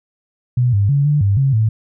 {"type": "tone with pitch steps", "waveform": "sine", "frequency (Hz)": [123.7, 100.6, 141.4, 147.4, 99.8, 136.2, 110], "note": ["B2", "G2", "C#3", "D3", "G2", "C#3", "A2"], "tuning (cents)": [3, 45, 35, 7, 32, -30, 0], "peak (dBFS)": -11, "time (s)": [0.57, 1.69], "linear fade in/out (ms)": 5, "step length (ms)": 160, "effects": []}